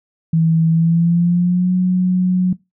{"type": "tone with pitch glide", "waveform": "sine", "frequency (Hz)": [162.8, 182.74], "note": ["E3", "F#3"], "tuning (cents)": [-21, -21], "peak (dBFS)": -11, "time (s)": [0.33, 2.53], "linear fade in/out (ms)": 5, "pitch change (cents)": 200, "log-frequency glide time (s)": [0.7, 1.73], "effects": ["noise-tail reverb RT60 0.2 s tail -20 dB re dry"]}